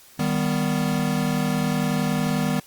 square chord, Eb augmented, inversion none, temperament equal, 155.56 / 196 / 246.9 Hz, Eb3 / G3 / B3, 0 / 0 / 0 cents, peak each -26 dBFS, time 0.19-2.6 s, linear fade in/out 5 ms, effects white hiss -50 dBFS RMS until 2.66 s + Opus 48 kbps

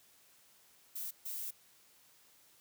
violet noise bursts at uneven times, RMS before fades -41 dBFS, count 2, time 0.95-1.11 / 1.25-1.51 s, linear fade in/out 10 ms, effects white hiss -65 dBFS RMS until 2.6 s + high-pass 60 Hz 12 dB/octave

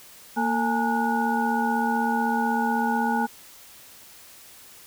sine tone cluster, 232.5 / 450.2 / 832 / 908 / 1459 Hz, A#3 / A4 / G#5 / A#5 / F#6, -4 / +40 / +3 / -46 / -25 cents, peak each -25 / -33 / -25 / -30 / -30 dBFS, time 0.36-3.27 s, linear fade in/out 20 ms, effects white hiss -48 dBFS RMS until 4.86 s

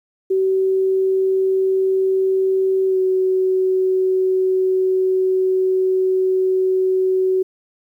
sine tone with pitch glide, 380.8 to 375.1 Hz, F#4 to F#4, +50 to +24 cents, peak -14 dBFS, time 0.3-7.43 s, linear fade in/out 10 ms, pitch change -26 cents, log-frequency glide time 2.87-2.98 s, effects 9-bit

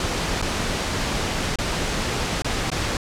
pink noise with dropouts, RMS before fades -24 dBFS, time 0-2.97 s, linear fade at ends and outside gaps 2 ms, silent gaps 0.417-0.424 / 1.558-1.586 / 2.421-2.445 / 2.702-2.716 s, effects low-pass 7000 Hz 12 dB/octave

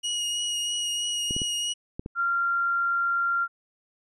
sawtooth tone with vibrato, 2889 Hz, F#7, 42 cents flat, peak -23 dBFS, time 0.03-1.74 s, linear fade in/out 20 ms, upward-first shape triangle, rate 3.1 Hz, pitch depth 16 cents each way
clicks, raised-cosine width 3 ms, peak -20 dBFS, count 5, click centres 1.309 / 1.365 / 1.418 / 1.995 / 2.061 s
sine tone, 1384 Hz, F6, 16 cents flat, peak -22 dBFS, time 2.15-3.48 s, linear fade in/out 50 ms
effects resampled to 24000 Hz

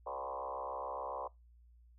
sine tone with frequency modulation, 786 Hz, G5, 4 cents sharp, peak -38 dBFS, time 0.06-1.28 s, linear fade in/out 10 ms, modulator 67 Hz, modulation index 4.6, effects noise-tail reverb RT60 0.2 s tail -22 dB re dry + added 59 Hz sine -59 dBFS peak until 1.98 s

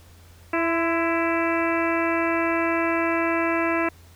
harmonic tone with a mistuned harmonic, 332 Hz, E4, 12 cents sharp, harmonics 1 / 2 / 3 / 4 / 5 / 6 / 7 / 8, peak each -24 / -27 / -29 / -30 / -31 / -32 / -32 / -33 dBFS, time 0.53-3.89 s, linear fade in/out 5 ms, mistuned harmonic 3, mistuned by +36 cents, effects added 85 Hz sine -48 dBFS peak until 4.15 s + pink hiss -54 dBFS RMS until 4.15 s

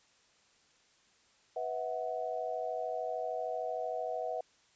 sine chord, B suspended fourth, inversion none, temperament equal with one note detuned, 493.9 / 646.8 / 740 Hz, B4 / E5 / F#5, 0 / -33 / 0 cents, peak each -39 / -37 / -38 dBFS, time 1.56-4.41 s, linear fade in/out 5 ms, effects white hiss -67 dBFS RMS until 4.75 s + resampled to 16000 Hz

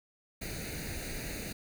pink noise with comb filter, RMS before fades -39 dBFS, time 0.41-1.53 s, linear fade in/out 10 ms, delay 0.46 ms, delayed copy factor +0.8, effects none

